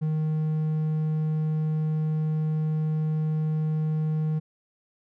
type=tone; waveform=triangle; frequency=155.56 Hz; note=D#3; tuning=in tune; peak=-21 dBFS; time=0.01-4.4 s; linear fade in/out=20 ms; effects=none